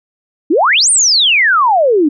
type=exponential two-way sweep; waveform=sine; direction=up then down; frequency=277.8 to 9397 to 277.8 Hz; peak=-7 dBFS; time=0.5-2.09 s; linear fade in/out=10 ms; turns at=0.9 s; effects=none